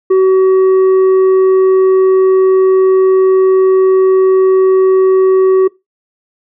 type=tone with tanh clipping; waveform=triangle; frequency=378.1 Hz; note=F#4; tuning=38 cents sharp; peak=-6 dBFS; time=0.1-5.68 s; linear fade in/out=10 ms; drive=9 dB; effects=noise-tail reverb RT60 0.2 s tail -21 dB re dry